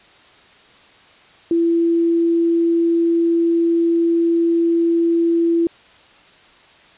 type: tone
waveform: sine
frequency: 335.9 Hz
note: E4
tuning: 33 cents sharp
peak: -13 dBFS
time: 1.51-5.67 s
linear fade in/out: 2 ms
effects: white hiss -48 dBFS RMS until 6.97 s + resampled to 8000 Hz